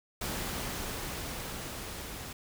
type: noise with level ramp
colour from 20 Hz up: pink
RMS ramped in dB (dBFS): -35 to -42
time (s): 0.21-2.33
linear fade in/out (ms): 5
effects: none